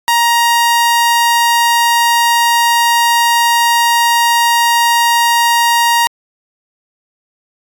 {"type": "tone", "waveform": "sawtooth", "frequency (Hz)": 940, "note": "A#5", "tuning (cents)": 14, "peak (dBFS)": -5, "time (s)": [0.08, 6.07], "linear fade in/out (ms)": 0, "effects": ["AAC 64 kbps"]}